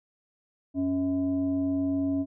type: tone with frequency modulation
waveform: sine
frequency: 277.2 Hz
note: C#4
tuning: in tune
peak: -24 dBFS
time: 0.74-2.26 s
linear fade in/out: 50 ms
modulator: 367 Hz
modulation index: 0.43
effects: none